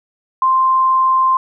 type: tone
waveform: sine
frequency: 1046.5 Hz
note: C6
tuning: in tune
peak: -10 dBFS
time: 0.42-1.37 s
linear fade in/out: 2 ms
effects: none